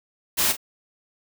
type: noise with echo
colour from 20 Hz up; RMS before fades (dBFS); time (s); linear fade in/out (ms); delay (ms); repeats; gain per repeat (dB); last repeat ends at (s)
white; -21; 0.37-0.53; 20; 39; 1; -11; 0.569
effects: none